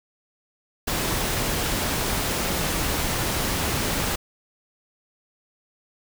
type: noise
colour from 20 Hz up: pink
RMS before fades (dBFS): -25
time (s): 0.87-4.16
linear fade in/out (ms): 10
effects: none